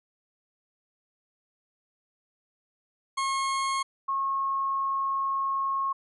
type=tone pair in turn; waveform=40% pulse / sine; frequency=1083 / 1087.6 Hz; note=C#6 / C#6; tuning=-41 / -33 cents; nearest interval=unison; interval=8 cents; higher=second; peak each=-25 dBFS; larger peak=neither; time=3.17-3.83 / 4.08-5.93 s; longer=second; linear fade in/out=10 ms; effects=resampled to 24000 Hz